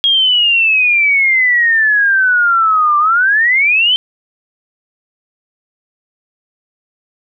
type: exponential two-way sweep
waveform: sine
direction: down then up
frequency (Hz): 3286 to 1174.7 to 3134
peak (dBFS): -8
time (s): 0.04-3.96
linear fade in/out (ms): 0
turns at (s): 2.98
effects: none